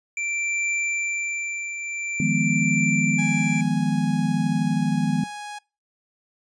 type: tone with tremolo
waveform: square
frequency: 2349 Hz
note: D7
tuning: in tune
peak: -23 dBFS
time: 0.17-3.61 s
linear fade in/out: 2 ms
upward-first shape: triangle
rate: 0.47 Hz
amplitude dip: 60%
type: chord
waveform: sine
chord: F half-diminished seventh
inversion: third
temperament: equal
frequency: 155.56 / 174.61 / 207.7 / 246.9 Hz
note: Eb3 / F3 / Ab3 / Cb4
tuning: 0 / 0 / 0 / 0 cents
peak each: -25 dBFS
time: 2.2-5.24 s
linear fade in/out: 2 ms
type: tone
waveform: sawtooth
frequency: 830.6 Hz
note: G#5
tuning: in tune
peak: -29 dBFS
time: 3.18-5.59 s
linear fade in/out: 10 ms
effects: noise-tail reverb RT60 0.3 s tail -24 dB re dry + resampled to 22050 Hz